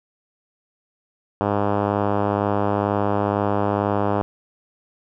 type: tone with low-pass filter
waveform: 5% pulse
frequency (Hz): 102.1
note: G#2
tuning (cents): -29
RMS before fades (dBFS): -21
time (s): 1.41-4.22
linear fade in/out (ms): 0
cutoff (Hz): 1000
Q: 0.82
effects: none